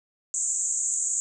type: band-pass noise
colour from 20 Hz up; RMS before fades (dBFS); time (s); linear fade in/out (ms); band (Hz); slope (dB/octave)
white; -27; 0.34-1.2; 0; 6700 to 7900; 96
effects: none